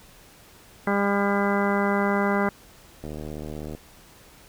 harmonic tone, 200.7 Hz, G3, 41 cents sharp, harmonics 1 / 2 / 3 / 4 / 5 / 6 / 7 / 8 / 10, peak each -24 / -27 / -29 / -30 / -31 / -32 / -32 / -33 / -34 dBFS, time 0.87-2.49 s, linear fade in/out 2 ms
click train, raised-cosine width 2 ms, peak -22 dBFS, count 55, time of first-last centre 3.04-3.75 s, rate 76.1 Hz
effects pink hiss -51 dBFS RMS until 4.48 s

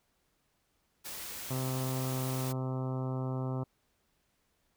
white noise, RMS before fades -42 dBFS, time 1.04-2.53 s, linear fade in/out 20 ms
harmonic tone, 130 Hz, C3, 11 cents flat, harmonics 1 / 2 / 3 / 4 / 5 / 6 / 7 / 8 / 9 / 10, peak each -33 / -39 / -43 / -45 / -47 / -49 / -50 / -51 / -52 / -53 dBFS, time 1.5-3.64 s, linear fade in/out 10 ms
effects pink hiss -75 dBFS RMS until 4.76 s

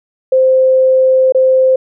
sine tone with dropouts, 521 Hz, C5, 7 cents flat, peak -6 dBFS, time 0.32-1.76 s, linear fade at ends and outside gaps 5 ms, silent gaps 1.323-1.347 s, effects none

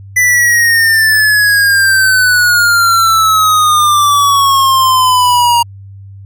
square exponential sweep, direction down, 1998 to 940 Hz, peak -7 dBFS, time 0.16-5.63 s, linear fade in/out 10 ms, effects added 98 Hz sine -29 dBFS peak until 6.25 s

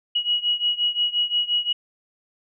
sine beating tone pair, 2907 / 2912.7 Hz, F#7 / F#7, -31 / -28 cents, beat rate 5.7 Hz, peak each -22 / -24 dBFS, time 0.15-1.73 s, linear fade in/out 10 ms, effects none

